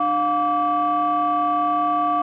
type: tone cluster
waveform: sine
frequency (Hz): 300.2 / 710 / 1155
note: D4 / F5 / D6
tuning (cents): +38 / +28 / -29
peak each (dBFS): -26 / -20 / -19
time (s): 0-2.22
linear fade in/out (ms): 5
effects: tanh soft clip ceiling -12 dBFS